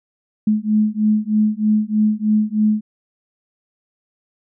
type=beating tone pair; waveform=sine; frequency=212 / 215.2 Hz; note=G#3 / A3; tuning=+36 / -38 cents; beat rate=3.2 Hz; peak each=-17 dBFS; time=0.47-2.81 s; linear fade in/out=5 ms; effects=none